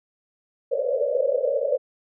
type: band-pass noise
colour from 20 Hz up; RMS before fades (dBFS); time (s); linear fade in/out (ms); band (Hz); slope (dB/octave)
pink; -23; 0.71-1.78; 20; 490 to 580; 96
effects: none